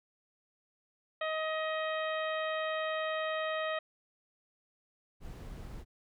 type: harmonic tone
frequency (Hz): 630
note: D#5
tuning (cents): +21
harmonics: 1 / 2 / 3 / 4 / 5 / 6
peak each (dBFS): -34 / -38 / -39 / -45 / -46 / -48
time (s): 1.21-3.79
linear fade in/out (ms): 5
type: noise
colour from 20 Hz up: brown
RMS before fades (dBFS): -44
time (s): 5.2-5.85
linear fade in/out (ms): 50
effects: none